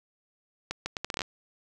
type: accelerating click train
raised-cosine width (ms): 0.2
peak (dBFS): -14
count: 10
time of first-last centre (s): 0.71-1.218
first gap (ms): 150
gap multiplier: 0.72
effects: none